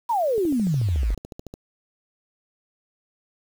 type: exponential sweep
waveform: sine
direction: down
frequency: 987.8 to 44.29 Hz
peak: -19 dBFS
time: 0.09-1.15 s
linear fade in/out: 10 ms
type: click train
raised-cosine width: 2 ms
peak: -23 dBFS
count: 17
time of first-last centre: 0.38-1.539 s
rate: 13.8 Hz
effects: 7-bit